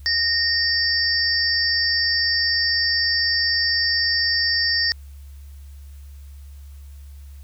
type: tone cluster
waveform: sine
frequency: 1846 / 4696 / 5340 Hz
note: A#6 / D8 / E8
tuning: -17 / -1 / +22 cents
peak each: -22 dBFS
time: 0.06-4.92 s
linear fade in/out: 0 ms
effects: added 70 Hz sine -37 dBFS peak until 7.43 s + white hiss -57 dBFS RMS until 7.43 s